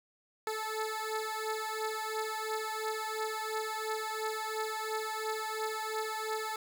15% pulse beating tone pair, 434.9 / 437.8 Hz, A4 / A4, -20 / -9 cents, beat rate 2.9 Hz, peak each -30 / -31 dBFS, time 0.47-6.56 s, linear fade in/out 2 ms, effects none

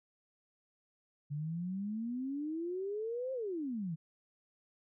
sine exponential two-way sweep, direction up then down, 142.2 to 534 to 152.5 Hz, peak -35 dBFS, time 1.3-3.96 s, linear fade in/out 20 ms, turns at 3.33 s, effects none

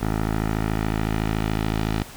10% pulse tone with low-pass filter sweep, 53.8 Hz, A1, 38 cents flat, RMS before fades -24 dBFS, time 0.01-2.03 s, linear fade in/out 5 ms, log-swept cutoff 1500 to 4200 Hz, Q 1.1, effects pink hiss -41 dBFS RMS until 2.16 s

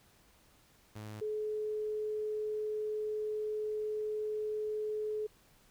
sawtooth / sine tone pair in turn, 106.8 / 427.2 Hz, G#2 / G#4, +49 / +49 cents, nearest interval 2 octaves, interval 2400 cents, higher second, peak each -39 / -33 dBFS, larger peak second, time 0.95-1.21 / 1.21-5.27 s, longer second, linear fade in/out 10 ms, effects pink hiss -65 dBFS RMS until 5.7 s

